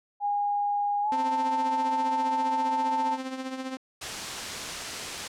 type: tone with pitch glide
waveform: sine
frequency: 818 to 886.9 Hz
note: G#5 to A5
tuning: -26 to +14 cents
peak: -24 dBFS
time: 0.2-3.18 s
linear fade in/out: 50 ms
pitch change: +140 cents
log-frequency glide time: 1.02-1.16 s
type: tone with tremolo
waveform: sawtooth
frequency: 261.6 Hz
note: C4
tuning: in tune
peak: -26 dBFS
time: 1.12-3.77 s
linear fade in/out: 0 ms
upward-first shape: triangle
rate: 15 Hz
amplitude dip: 65%
type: noise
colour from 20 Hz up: white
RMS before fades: -33 dBFS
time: 4.01-5.28 s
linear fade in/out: 10 ms
effects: low-pass 7000 Hz 12 dB/octave